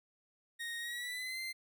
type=tone with pitch glide; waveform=30% pulse; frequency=1864.7 to 2081 Hz; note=A#6 to C7; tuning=0 to -10 cents; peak=-36 dBFS; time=0.59-1.53 s; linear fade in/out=20 ms; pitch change=+190 cents; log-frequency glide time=0.79-1.4 s; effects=none